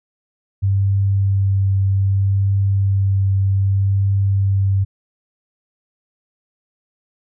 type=tone with vibrato; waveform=sine; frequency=97.9 Hz; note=G2; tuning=2 cents flat; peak=-13 dBFS; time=0.62-4.85 s; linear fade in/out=20 ms; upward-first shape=triangle; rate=0.64 Hz; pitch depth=14 cents each way; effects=none